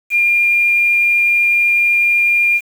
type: tone with quantisation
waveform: sine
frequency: 2404 Hz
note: D7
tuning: 40 cents sharp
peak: -10 dBFS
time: 0.1-2.61 s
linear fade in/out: 50 ms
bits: 6
effects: none